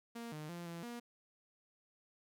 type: tone with pitch steps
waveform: sawtooth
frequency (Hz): 233.5 / 152.7 / 172.6 / 169.2 / 238.5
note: A#3 / D#3 / F3 / E3 / A#3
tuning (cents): +3 / -32 / -20 / +45 / +40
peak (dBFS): -40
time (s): 0.15-1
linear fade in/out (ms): 10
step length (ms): 170
effects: none